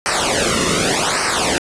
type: noise with flanger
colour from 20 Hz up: pink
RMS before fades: -17 dBFS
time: 0.06-1.58 s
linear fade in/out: 0 ms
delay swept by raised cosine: 0.28 to 1.28 ms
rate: 0.86 Hz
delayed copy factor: -0.9
effects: resampled to 22050 Hz